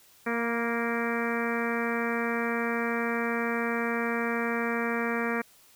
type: harmonic tone with a mistuned harmonic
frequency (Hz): 233.1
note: A#3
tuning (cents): 0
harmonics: 1 / 2 / 3 / 4 / 5 / 6 / 7 / 8 / 9 / 10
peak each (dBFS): -31 / -32 / -38 / -39 / -37 / -37 / -37 / -36 / -43 / -38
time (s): 0.26-5.42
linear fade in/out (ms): 10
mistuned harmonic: 4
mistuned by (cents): +23
effects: white hiss -58 dBFS RMS until 5.75 s